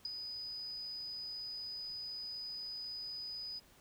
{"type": "tone with ADSR envelope", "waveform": "sine", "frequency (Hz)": 4978, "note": "D#8", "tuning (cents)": 0, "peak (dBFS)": -33, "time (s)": [0.05, 3.6], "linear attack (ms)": 4, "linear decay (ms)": 12, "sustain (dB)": -8, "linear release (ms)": 20, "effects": ["pink hiss -64 dBFS RMS until 3.8 s"]}